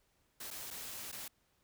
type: noise with dropouts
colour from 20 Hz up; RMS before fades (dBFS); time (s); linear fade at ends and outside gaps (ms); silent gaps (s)
white; -45; 0.4-1.28; 5; 0.505-0.51 / 0.705-0.709 / 1.117-1.125
effects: pink hiss -75 dBFS RMS until 1.63 s